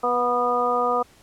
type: harmonic tone with a mistuned harmonic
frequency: 245.1 Hz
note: B3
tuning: 13 cents flat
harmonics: 1 / 2 / 3 / 4 / 5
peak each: -33 / -24 / -25 / -28 / -23 dBFS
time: 0.03-1.03 s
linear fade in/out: 10 ms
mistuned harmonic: 3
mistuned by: -16 cents
effects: pink hiss -54 dBFS RMS until 1.22 s + low-pass 12000 Hz 12 dB/octave